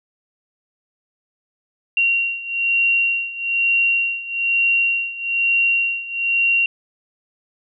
sine beating tone pair, 2753 / 2754.1 Hz, F7 / F7, -25 / -25 cents, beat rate 1.1 Hz, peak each -21 / -18 dBFS, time 1.97-6.66 s, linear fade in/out 2 ms, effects none

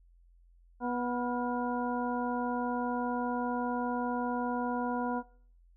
harmonic tone with a mistuned harmonic, 245 Hz, B3, 14 cents flat, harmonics 1 / 2 / 3 / 4 / 6, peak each -33 / -38 / -36 / -37 / -43 dBFS, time 0.8-5.23 s, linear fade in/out 50 ms, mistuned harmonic 6, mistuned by -58 cents, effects noise-tail reverb RT60 0.5 s tail -20 dB re dry + added 43 Hz sine -58 dBFS peak until 5.76 s

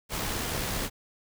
pink noise with amplitude modulation, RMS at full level -30 dBFS, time 0.09-0.9 s, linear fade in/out 50 ms, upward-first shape sine, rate 70.1 Hz, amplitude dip 30%, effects none

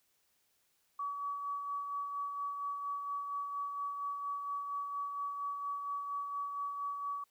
sine tone with tremolo, 1138 Hz, C#6, 45 cents sharp, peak -34 dBFS, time 0.99-7.24 s, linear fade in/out 5 ms, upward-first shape sine, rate 4.3 Hz, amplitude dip 40%, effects white hiss -75 dBFS RMS until 7.3 s

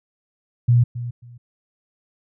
sine tone with echo, 120.4 Hz, B2, 44 cents flat, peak -11 dBFS, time 0.68-0.84 s, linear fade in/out 10 ms, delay 270 ms, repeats 2, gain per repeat -14 dB, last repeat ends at 1.38 s, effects none

